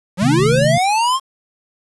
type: linear sweep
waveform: square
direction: up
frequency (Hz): 164.81 to 1088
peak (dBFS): -14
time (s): 0.17-1.2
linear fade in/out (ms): 50
type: chord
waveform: sine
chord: A diminished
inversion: first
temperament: equal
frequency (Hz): 130.81 / 155.56 / 220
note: C3 / Eb3 / A3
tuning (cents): 0 / 0 / 0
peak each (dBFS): -17 / -18 / -22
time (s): 0.22-0.78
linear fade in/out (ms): 5
type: clicks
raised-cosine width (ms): 3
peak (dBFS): -18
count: 9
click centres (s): 0.401 / 0.431 / 0.462 / 0.492 / 0.522 / 0.555 / 0.585 / 0.616 / 0.647
effects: resampled to 24000 Hz + 7-bit